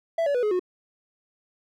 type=tone with pitch steps; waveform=triangle; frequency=663 / 570.5 / 491 / 422.5 / 363.6 Hz; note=E5 / C#5 / B4 / G#4 / F#4; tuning=+10 / +50 / -10 / +30 / -30 cents; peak=-19 dBFS; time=0.18-0.595 s; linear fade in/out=5 ms; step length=83 ms; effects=none